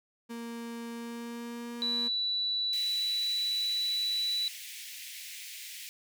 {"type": "tone with pitch glide", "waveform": "35% pulse", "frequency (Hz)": [233.1, 238], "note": ["A#3", "A#3"], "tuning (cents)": [0, 36], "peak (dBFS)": -36, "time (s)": [0.29, 2.09], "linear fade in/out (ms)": 20, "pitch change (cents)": 36, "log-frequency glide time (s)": [0.9, 1.9]}
{"type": "tone", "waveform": "sine", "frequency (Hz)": 3951, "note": "B7", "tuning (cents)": 0, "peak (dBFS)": -28, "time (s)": [1.82, 4.48], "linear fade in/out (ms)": 0}
{"type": "high-pass noise", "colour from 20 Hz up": "pink", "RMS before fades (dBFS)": -44, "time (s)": [2.73, 5.89], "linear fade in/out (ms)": 0, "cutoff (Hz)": 2000, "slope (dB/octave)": 48}
{"effects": []}